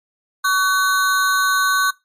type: ring-modulated tone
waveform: square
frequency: 1318.5 Hz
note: E6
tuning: in tune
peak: -12 dBFS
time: 0.44-1.91 s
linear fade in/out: 10 ms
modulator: 189 Hz
effects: noise-tail reverb RT60 0.2 s tail -20 dB re dry + MP3 64 kbps